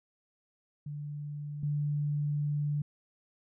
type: tone pair in turn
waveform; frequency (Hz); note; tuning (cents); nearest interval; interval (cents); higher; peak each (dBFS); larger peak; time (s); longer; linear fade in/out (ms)
sine; 146.83 / 146.83; D3 / D3; 0 / 0; unison; 0; neither; -36 / -28; second; 0.86-1.63 / 1.63-2.82; second; 5
effects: none